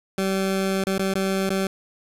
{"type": "tone with dropouts", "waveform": "20% pulse", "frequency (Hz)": 192.4, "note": "G3", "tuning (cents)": -32, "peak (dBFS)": -16, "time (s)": [0.18, 1.67], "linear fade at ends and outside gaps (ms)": 2, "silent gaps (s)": [[0.84, 0.869], [0.981, 0.994], [1.138, 1.153], [1.492, 1.503]], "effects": ["resampled to 32000 Hz", "7-bit"]}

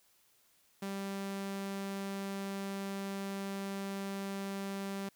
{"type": "tone", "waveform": "sawtooth", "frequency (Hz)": 196.5, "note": "G3", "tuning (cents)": 4, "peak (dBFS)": -33, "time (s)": [0.82, 5.09], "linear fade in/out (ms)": 5, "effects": ["white hiss -69 dBFS RMS until 5.15 s"]}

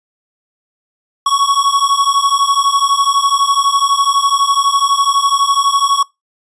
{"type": "beating tone pair", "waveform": "square", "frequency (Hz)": [1108.7, 1120.7], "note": ["C#6", "C#6"], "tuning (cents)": [0, 19], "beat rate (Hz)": 12, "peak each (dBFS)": -14, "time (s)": [1.26, 6.03], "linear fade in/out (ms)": 5, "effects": ["noise-tail reverb RT60 0.2 s tail -23 dB re dry", "resampled to 22050 Hz"]}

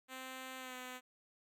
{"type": "tone with pitch glide", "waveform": "5% pulse", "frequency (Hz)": [260, 253], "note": ["C4", "B3"], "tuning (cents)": [-11, 42], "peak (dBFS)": -34, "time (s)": [0.08, 1.01], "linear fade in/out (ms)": 50, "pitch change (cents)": -47, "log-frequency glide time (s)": [0.58, 0.75], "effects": []}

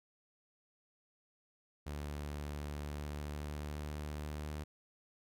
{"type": "tone with pitch glide", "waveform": "sawtooth", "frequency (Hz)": [73.42, 75.18], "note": ["D2", "D2"], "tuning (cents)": [0, 41], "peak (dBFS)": -36, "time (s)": [1.86, 4.64], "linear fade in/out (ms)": 10, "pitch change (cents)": 41, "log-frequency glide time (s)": [2.84, 4.41], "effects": []}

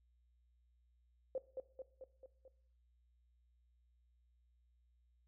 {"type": "tone with echo", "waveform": "sine", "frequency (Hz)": 523.3, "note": "C5", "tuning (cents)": 0, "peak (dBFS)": -36, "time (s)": [1.35, 1.38], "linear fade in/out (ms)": 2, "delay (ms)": 220, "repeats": 5, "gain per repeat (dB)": -4, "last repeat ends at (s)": 2.48, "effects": ["noise-tail reverb RT60 0.6 s tail -18 dB re dry", "added 60 Hz sine -70 dBFS peak until 5.27 s"]}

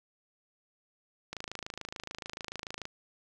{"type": "click train", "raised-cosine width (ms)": 0.2, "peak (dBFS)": -21, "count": 42, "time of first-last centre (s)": [1.33, 2.854], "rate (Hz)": 26.9, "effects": []}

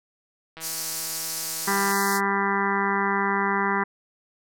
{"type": "click train", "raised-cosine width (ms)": 0.3, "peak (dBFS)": -24, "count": 219, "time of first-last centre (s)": [0.57, 1.916], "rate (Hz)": 162}
{"type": "band-pass noise", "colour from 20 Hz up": "pink", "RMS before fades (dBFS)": -31, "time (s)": [0.6, 2.21], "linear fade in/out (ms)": 50, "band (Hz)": [4400, 16000], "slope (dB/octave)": 48}
{"type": "harmonic tone", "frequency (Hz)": 198.1, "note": "G3", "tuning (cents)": 18, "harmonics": [1, 2, 4, 5, 6, 7, 8, 9, 10], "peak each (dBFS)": [-29, -29, -31, -27, -30, -33, -31, -32, -31], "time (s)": [1.67, 3.84], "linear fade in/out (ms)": 10}
{"effects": []}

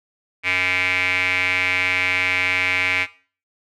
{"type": "tone with band-pass filter", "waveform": "square", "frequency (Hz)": 91.5, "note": "F#2", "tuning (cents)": -19, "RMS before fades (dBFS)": -20, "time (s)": [0.43, 3.07], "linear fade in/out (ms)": 50, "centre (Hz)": 2300, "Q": 7.5, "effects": ["noise-tail reverb RT60 0.4 s tail -17 dB re dry"]}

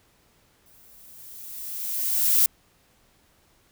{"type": "noise with exponential growth", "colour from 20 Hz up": "violet", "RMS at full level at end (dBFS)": -17, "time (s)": [0.66, 2.46], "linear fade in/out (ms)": 1, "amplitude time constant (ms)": 390, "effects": ["pink hiss -62 dBFS RMS until 3.71 s"]}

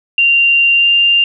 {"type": "tone with pitch glide", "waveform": "sine", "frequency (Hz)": [2774, 2792], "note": ["F7", "F7"], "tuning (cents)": [-12, -1], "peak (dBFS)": -7, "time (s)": [0.18, 1.24], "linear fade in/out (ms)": 2, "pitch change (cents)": 11, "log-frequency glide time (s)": [0.74, 0.88], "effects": []}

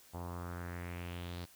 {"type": "tone with low-pass filter sweep", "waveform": "sawtooth", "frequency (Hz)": 87.4, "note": "F2", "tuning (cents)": 2, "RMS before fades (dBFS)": -43, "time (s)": [0.13, 1.46], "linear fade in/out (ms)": 20, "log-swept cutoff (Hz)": [860, 4500], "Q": 3, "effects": ["white hiss -61 dBFS RMS until 1.55 s"]}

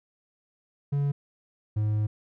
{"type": "tone pair in turn", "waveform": "triangle", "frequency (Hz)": [142.1, 106.45], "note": ["C#3", "G#2"], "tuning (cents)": [43, 43], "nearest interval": "perfect fourth", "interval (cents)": 500, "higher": "first", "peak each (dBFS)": -21, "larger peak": "neither", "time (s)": [[0.92, 1.12], [1.76, 2.07]], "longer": "second", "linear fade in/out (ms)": 10, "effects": []}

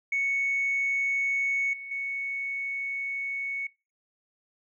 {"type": "tone with level steps", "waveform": "sine", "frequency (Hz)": 2217, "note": "C#7", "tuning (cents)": 0, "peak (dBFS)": [-23, -37, -29], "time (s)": [0.12, 3.67], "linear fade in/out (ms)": 5, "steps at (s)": [1.73, 1.91], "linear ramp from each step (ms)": 5, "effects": ["noise-tail reverb RT60 0.3 s tail -24 dB re dry", "tanh soft clip ceiling -20 dBFS"]}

